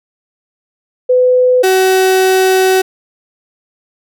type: tone pair in turn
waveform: sine / 35% pulse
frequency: 503 / 376.8 Hz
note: B4 / F#4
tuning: +32 / +32 cents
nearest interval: perfect fourth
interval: 500 cents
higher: first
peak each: -6 dBFS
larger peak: neither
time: 1.09-1.63 / 1.63-2.82 s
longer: second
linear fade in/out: 10 ms
effects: none